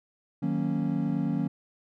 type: chord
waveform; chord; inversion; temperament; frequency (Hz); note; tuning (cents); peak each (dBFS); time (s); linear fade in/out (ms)
triangle; D# minor seventh; none; equal; 155.56 / 185 / 233.1 / 277.2; D#3 / F#3 / A#3 / C#4; 0 / 0 / 0 / 0; -29; 0.42-1.48; 10
effects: none